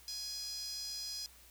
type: tone with high-pass filter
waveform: sawtooth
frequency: 830.6 Hz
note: G#5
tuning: in tune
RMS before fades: -42 dBFS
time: 0.08-1.26 s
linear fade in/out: 0 ms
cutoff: 5000 Hz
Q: 6.9
effects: added 60 Hz sine -63 dBFS peak until 1.5 s + white hiss -60 dBFS RMS until 1.5 s